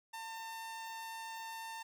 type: tone with amplitude modulation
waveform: sawtooth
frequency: 902 Hz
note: A5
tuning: 43 cents sharp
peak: -38 dBFS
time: 0.13-1.83 s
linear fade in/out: 10 ms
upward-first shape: sine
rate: 185 Hz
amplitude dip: 25%
effects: none